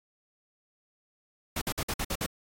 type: noise bursts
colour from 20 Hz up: pink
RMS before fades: -31 dBFS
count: 7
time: 1.56-2.263 s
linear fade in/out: 5 ms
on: 55 ms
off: 53 ms
effects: AAC 48 kbps